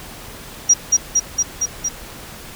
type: tone with echo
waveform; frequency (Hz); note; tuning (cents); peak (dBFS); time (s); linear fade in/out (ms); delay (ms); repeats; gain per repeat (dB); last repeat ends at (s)
sine; 5730; F8; +44; -7; 0.69-0.74; 10; 230; 5; -2; 1.89
effects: pink hiss -36 dBFS RMS until 2.55 s